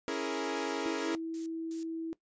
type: chord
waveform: sawtooth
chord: A# half-diminished seventh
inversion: first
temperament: equal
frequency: 277.2 / 329.6 / 415.3 / 466.2 Hz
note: C#4 / E4 / G#4 / A#4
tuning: 0 / 0 / 0 / 0 cents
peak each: -34 dBFS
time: 0.08-1.15 s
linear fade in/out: 0 ms
type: noise bursts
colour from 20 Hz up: violet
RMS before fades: -43 dBFS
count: 4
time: 0.6-1.83 s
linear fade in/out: 0 ms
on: 120 ms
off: 250 ms
type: tone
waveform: sine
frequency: 326.5 Hz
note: E4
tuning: 17 cents flat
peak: -34 dBFS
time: 0.86-2.13 s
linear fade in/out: 0 ms
effects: noise-tail reverb RT60 0.1 s tail -18 dB re dry + resampled to 16000 Hz